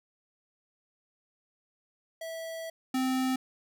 square tone pair in turn, 654 / 259.5 Hz, E5 / C4, -14 / -14 cents, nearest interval octave + major third, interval 1600 cents, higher first, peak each -37 / -27 dBFS, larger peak second, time 2.21-2.7 / 2.94-3.36 s, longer first, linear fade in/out 5 ms, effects none

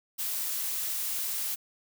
blue noise, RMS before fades -32 dBFS, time 0.18-1.56 s, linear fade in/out 20 ms, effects none

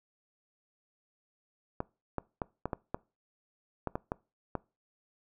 clicks, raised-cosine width 1 ms, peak -18 dBFS, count 10, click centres 1.804 / 2.183 / 2.418 / 2.656 / 2.732 / 2.945 / 3.873 / 3.955 / 4.119 / 4.553 s, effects noise-tail reverb RT60 0.3 s tail -23 dB re dry

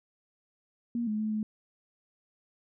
sine tone with pitch steps, 236.1 / 213.2 / 216.1 / 214.8 Hz, A#3 / G#3 / A3 / A3, +22 / +46 / -31 / -41 cents, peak -28 dBFS, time 0.95-1.43 s, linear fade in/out 2 ms, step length 120 ms, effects none

